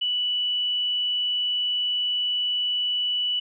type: tone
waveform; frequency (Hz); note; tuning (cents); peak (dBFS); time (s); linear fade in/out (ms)
sine; 2960; F#7; 0; -22; 0.01-3.4; 10
effects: none